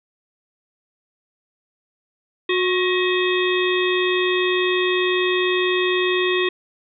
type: harmonic tone with a mistuned harmonic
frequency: 364.2 Hz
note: F#4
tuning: 27 cents flat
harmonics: 1 / 3 / 5 / 7 / 9 / 10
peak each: -19 / -28 / -25 / -26 / -29 / -29 dBFS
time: 2.49-6.49 s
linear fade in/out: 5 ms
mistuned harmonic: 5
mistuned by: +65 cents
effects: none